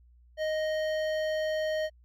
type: tone with hard clipping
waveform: sine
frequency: 622.3 Hz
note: D#5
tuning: in tune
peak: -29 dBFS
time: 0.37-1.9 s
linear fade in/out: 50 ms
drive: 13 dB
effects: added 60 Hz sine -55 dBFS peak until 2.04 s + MP3 64 kbps